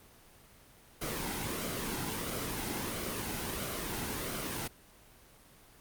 pink noise with flanger, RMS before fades -36 dBFS, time 1.01-4.68 s, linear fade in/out 10 ms, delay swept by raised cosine 1.1 to 1.75 ms, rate 1.5 Hz, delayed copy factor -0.55, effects pink hiss -58 dBFS RMS until 5.8 s + Opus 24 kbps

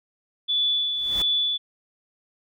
sine tone with tremolo, 3458 Hz, A7, 31 cents flat, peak -19 dBFS, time 0.48-1.58 s, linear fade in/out 20 ms, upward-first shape sine, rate 1.5 Hz, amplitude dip 45%
pink noise with exponential growth, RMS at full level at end -32 dBFS, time 0.86-1.22 s, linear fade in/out 2 ms, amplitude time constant 78 ms
effects none

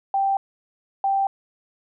sine tone pair in turn, 784 / 784 Hz, G5 / G5, 0 / 0 cents, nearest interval unison, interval 0 cents, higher neither, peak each -18 dBFS, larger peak neither, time 0.14-0.37 / 1.04-1.27 s, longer neither, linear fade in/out 2 ms, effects none

